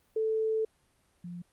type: tone pair in turn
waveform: sine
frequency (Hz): 440 / 174.93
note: A4 / F3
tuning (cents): 0 / +3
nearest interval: octave + major third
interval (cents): 1597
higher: first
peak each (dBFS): -26 / -38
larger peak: first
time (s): 0.16-0.65 / 1.24-1.42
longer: first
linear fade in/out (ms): 5
effects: pink hiss -69 dBFS RMS until 1.52 s + Opus 32 kbps